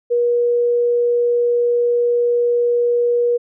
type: tone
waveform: sine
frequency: 479.6 Hz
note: A#4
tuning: 49 cents sharp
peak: -13 dBFS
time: 0.1-3.38 s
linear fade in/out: 20 ms
effects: none